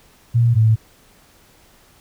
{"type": "tone pair in turn", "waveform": "sine", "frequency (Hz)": [117.6, 110.65], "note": ["A#2", "A2"], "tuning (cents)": [16, 10], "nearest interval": "minor second", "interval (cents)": 106, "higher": "first", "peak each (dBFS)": [-11, -10], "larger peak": "second", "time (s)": [[0.34, 0.55], [0.55, 0.76]], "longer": "neither", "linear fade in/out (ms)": 20, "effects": ["pink hiss -52 dBFS RMS until 2 s"]}